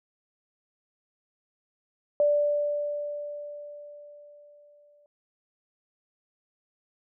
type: tone with exponential decay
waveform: sine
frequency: 586 Hz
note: D5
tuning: 4 cents flat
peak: -18 dBFS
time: 2.2-5.06 s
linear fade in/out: 1 ms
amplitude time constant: 620 ms
effects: none